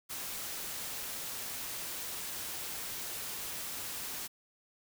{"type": "noise", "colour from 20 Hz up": "white", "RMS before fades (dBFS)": -40, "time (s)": [0.09, 4.28], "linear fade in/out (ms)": 20, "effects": []}